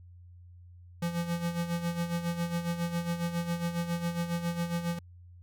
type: tone with tremolo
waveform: square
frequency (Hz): 171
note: F3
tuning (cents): -36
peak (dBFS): -28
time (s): 1.02-4.99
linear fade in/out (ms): 5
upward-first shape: sine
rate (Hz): 7.3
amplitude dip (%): 65
effects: added 88 Hz sine -49 dBFS peak until 5.42 s